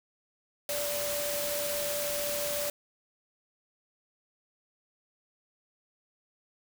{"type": "tone in noise", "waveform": "sine", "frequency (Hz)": 582, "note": "D5", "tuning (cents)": -16, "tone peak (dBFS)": -33, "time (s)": [0.69, 2.7], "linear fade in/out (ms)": 2, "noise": "white", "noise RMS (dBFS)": -34, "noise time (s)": [0.69, 2.7], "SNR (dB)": -2, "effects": []}